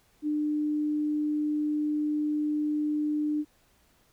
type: tone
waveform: sine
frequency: 300 Hz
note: D4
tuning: 37 cents sharp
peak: -25 dBFS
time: 0.22-3.45 s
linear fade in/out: 50 ms
effects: pink hiss -65 dBFS RMS until 4.12 s